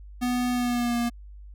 square tone with pitch glide, 246.9 to 237.4 Hz, B3 to A#3, 0 to +32 cents, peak -24 dBFS, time 0.21-1.1 s, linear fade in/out 20 ms, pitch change -68 cents, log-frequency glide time 0.52-0.97 s, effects added 50 Hz sine -41 dBFS peak until 1.54 s

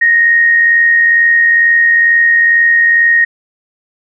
sine tone with amplitude modulation, 1864.7 Hz, A#6, in tune, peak -4 dBFS, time 0.01-3.25 s, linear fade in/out 10 ms, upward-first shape sine, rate 82.2 Hz, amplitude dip 35%, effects none

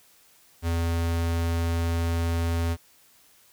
square tone, 83.9 Hz, E2, 31 cents sharp, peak -24 dBFS, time 0.62-2.77 s, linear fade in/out 50 ms, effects white hiss -58 dBFS RMS until 3.52 s

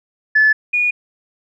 sine tone pair in turn, 1732 / 2449 Hz, A6 / D#7, -28 / -28 cents, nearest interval tritone, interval 600 cents, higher second, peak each -8 / -13 dBFS, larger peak first, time 0.35-0.53 / 0.73-0.91 s, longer neither, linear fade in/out 10 ms, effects tanh soft clip ceiling -4 dBFS

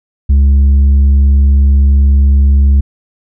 sine tone with tanh clipping, 69.3 Hz, C#2, in tune, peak -5 dBFS, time 0.29-2.81 s, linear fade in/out 10 ms, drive 4 dB, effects none

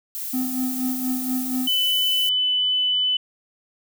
violet noise, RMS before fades -30 dBFS, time 0.15-2.29 s, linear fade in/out 0 ms
triangle tone with tremolo, 255.5 Hz, C4, 41 cents flat, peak -19 dBFS, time 0.33-1.68 s, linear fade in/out 10 ms, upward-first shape sine, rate 4.2 Hz, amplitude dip 55%
sine tone, 3001 Hz, F#7, 24 cents sharp, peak -18 dBFS, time 1.67-3.17 s, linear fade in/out 5 ms
effects none

